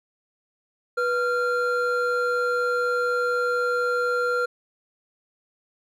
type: tone pair together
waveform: triangle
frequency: 490 / 1385.9 Hz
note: B4 / F6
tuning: -14 / -14 cents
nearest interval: octave + tritone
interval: 1800 cents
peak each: -22 dBFS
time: 0.97-4.46 s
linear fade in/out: 10 ms
effects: none